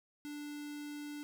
square tone with notch filter, 293.7 Hz, D4, in tune, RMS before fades -44 dBFS, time 0.25-1.23 s, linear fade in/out 0 ms, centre 730 Hz, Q 0.94, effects none

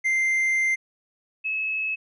triangle / sine tone pair in turn, 2089 / 2586 Hz, C7 / E7, -3 / -34 cents, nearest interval major third, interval 369 cents, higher second, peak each -18 / -24 dBFS, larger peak first, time 0.04-0.76 / 1.44-1.96 s, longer first, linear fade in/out 20 ms, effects resampled to 24000 Hz

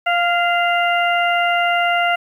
harmonic tone with a mistuned harmonic, 698.5 Hz, F5, in tune, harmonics 1 / 2 / 3 / 4, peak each -17 / -20 / -22 / -23 dBFS, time 0.06-2.16 s, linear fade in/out 10 ms, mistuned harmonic 3, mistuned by -29 cents, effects 8-bit

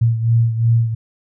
sine beating tone pair, 114.9 / 117.7 Hz, A#2 / A#2, -25 / +17 cents, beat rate 2.8 Hz, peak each -13 / -19 dBFS, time 0.01-0.95 s, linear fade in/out 10 ms, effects none

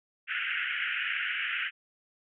pink band-pass noise, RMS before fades -32 dBFS, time 0.27-1.71 s, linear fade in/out 50 ms, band 1400 to 3000 Hz, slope 96 dB/octave, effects none

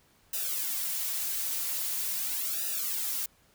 blue noise with flanger, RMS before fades -32 dBFS, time 0.33-3.26 s, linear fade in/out 5 ms, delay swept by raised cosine 0.91 to 4.91 ms, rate 0.43 Hz, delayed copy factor -0.9, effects pink hiss -64 dBFS RMS until 3.54 s

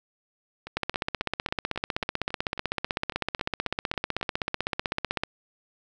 two click trains, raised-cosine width 0.3 ms, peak -10 / -22 dBFS, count 72 / 14, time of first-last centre 0.77-5.235 / 0.67-4.212 s, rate 15.9 / 3.67 Hz, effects none

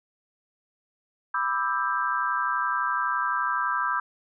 sine chord, E minor seventh, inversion second, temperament just, 988.9 / 1186.7 / 1318.5 / 1582.2 Hz, B5 / D6 / E6 / G6, +2 / +18 / 0 / +16 cents, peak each -29 dBFS, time 1.34-4 s, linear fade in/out 5 ms, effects none

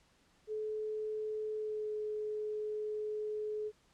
sine tone with pitch glide, 430.3 to 425.6 Hz, A4 to G#4, -39 to +42 cents, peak -35 dBFS, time 0.47-3.72 s, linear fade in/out 50 ms, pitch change -19 cents, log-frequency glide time 1.56-1.92 s, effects pink hiss -69 dBFS RMS until 3.93 s + low-pass 8000 Hz 12 dB/octave

